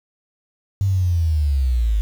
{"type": "linear sweep", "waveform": "sine", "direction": "down", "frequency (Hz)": [100, 50.2], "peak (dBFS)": -15, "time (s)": [0.81, 2.01], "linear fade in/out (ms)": 0, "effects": ["7-bit"]}